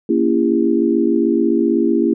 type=chord; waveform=sine; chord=A# diminished seventh; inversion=none; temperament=just; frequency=233.1 / 279.7 / 335.6 / 402.8 Hz; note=A#3 / C#4 / E4 / G4; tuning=0 / +16 / +31 / +47 cents; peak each=-18 / -19 / -16 / -20 dBFS; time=0.09-2.14 s; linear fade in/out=5 ms; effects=none